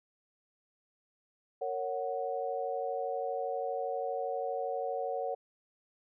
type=chord; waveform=sine; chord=F# major; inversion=first; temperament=just; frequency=462.5 / 555 / 740 Hz; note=A#4 / C#5 / F#5; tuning=-14 / +2 / 0 cents; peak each=-37 / -36 / -36 dBFS; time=1.61-5.35 s; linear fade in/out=10 ms; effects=none